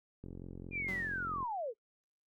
click train, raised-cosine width 3 ms, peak -33 dBFS, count 54, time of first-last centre 0.24-1.428 s, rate 44.6 Hz
sine linear sweep, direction down, 2444 to 415.3 Hz, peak -35 dBFS, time 0.71-1.74 s, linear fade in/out 50 ms
sawtooth tone with exponential decay, 190 Hz, F#3, 46 cents sharp, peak -37 dBFS, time 0.88-1.44 s, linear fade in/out 5 ms, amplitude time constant 120 ms
effects noise-tail reverb RT60 0.1 s tail -23 dB re dry + Opus 48 kbps

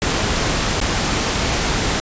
pink noise with dropouts, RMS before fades -19 dBFS, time 0.02-2 s, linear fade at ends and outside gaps 0 ms, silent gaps 0.802-0.814 s, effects resampled to 16000 Hz

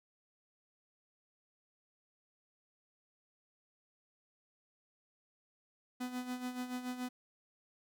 45% pulse tone with tremolo, 250.1 Hz, B3, 22 cents sharp, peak -36 dBFS, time 6-7.09 s, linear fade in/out 10 ms, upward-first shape sine, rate 7 Hz, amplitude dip 65%, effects none

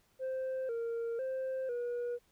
sine tone with pitch steps, 522 / 463.4 / 524 / 482.2 Hz, C5 / A#4 / C5 / B4, -4 / -10 / +2 / -41 cents, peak -31 dBFS, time 0.19-2.19 s, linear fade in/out 50 ms, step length 500 ms, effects tanh soft clip ceiling -33 dBFS + pink hiss -71 dBFS RMS until 2.31 s

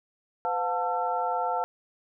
sine tone cluster, 505 / 715 / 888 / 1346 Hz, B4 / F5 / A5 / E6, +39 / +41 / +16 / +36 cents, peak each -33 / -29 / -29 / -34 dBFS, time 0.45-1.64 s, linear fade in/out 0 ms, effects none

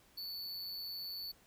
square tone with amplitude modulation, 4467 Hz, C#8, 12 cents sharp, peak -39 dBFS, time 0.17-1.32 s, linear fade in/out 10 ms, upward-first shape sine, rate 182 Hz, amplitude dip 55%, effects pink hiss -66 dBFS RMS until 1.46 s

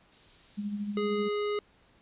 violet noise, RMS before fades -45 dBFS, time 0.12-1 s, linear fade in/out 2 ms
sine tone with tremolo, 205.8 Hz, G#3, 16 cents flat, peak -29 dBFS, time 0.57-1.29 s, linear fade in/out 20 ms, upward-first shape sine, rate 13 Hz, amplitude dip 50%
square tone, 415.3 Hz, G#4, in tune, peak -29 dBFS, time 0.97-1.59 s, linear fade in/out 2 ms
effects pink hiss -63 dBFS RMS until 2.01 s + resampled to 8000 Hz

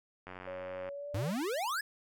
click train, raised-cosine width 0.5 ms, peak -30 dBFS, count 58, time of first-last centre 0.27-0.889 s, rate 92.1 Hz
sine tone with pitch glide, 554.4 to 583 Hz, C#5 to D5, 0 to -13 cents, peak -39 dBFS, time 0.47-1.31 s, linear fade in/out 5 ms, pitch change +87 cents, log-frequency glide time 0.84-1.12 s
square exponential sweep, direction up, 90.1 to 1757 Hz, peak -33 dBFS, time 1.14-1.81 s, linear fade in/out 5 ms
effects none

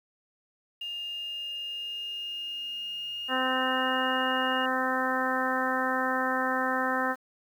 sine tone with pitch glide, 2823 to 2848 Hz, F7 to F7, +18 to +33 cents, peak -33 dBFS, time 0.81-4.66 s, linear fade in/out 5 ms, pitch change +15 cents, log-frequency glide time 1.09-3.92 s
harmonic tone, 258.5 Hz, C4, 21 cents flat, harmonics 1 / 2 / 3 / 4 / 5 / 6 / 7, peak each -33 / -33 / -33 / -33 / -33 / -33 / -33 dBFS, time 3.28-7.16 s, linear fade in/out 50 ms
effects 9-bit

